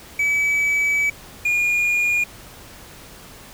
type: tone pair in turn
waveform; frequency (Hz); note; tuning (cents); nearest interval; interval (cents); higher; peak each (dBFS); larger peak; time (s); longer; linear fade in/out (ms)
triangle; 2289 / 2430; D7 / D#7; -45 / -42; minor second; 103; second; -15; neither; 0.19-1.1 / 1.45-2.24; first; 5
effects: pink hiss -42 dBFS RMS until 3.53 s